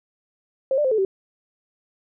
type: tone with pitch steps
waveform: sine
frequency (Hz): 533 / 593 / 521 / 436.2 / 384.9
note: C5 / D5 / C5 / A4 / G4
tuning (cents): +32 / +17 / -7 / -15 / -32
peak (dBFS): -17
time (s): 0.71-1.05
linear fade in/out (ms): 2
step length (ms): 68
effects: none